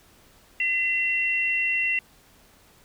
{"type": "tone pair together", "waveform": "sine", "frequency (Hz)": [2027, 2725], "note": ["B6", "F7"], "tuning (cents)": [45, -43], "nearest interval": "perfect fourth", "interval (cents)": 512, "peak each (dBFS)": [-26, -23], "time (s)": [0.6, 1.99], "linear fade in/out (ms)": 2, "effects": ["pink hiss -56 dBFS RMS until 2.84 s"]}